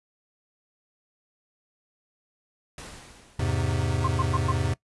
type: noise with exponential decay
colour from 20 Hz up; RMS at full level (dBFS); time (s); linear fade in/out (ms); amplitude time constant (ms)
pink; -39; 2.78-4.12; 2; 290
type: chord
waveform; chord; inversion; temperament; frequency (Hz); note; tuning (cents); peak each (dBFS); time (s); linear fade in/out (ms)
square; E augmented; none; equal with one note detuned; 84.09 / 103.83 / 130.81; E2 / G#2 / B#2; +35 / 0 / 0; -29; 3.39-4.74; 5
type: tone bursts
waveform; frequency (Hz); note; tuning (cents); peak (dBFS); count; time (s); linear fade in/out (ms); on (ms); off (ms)
sine; 1057; C6; +17; -24; 4; 4.04-4.518; 5; 37; 110
effects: noise-tail reverb RT60 0.1 s tail -20 dB re dry + resampled to 24000 Hz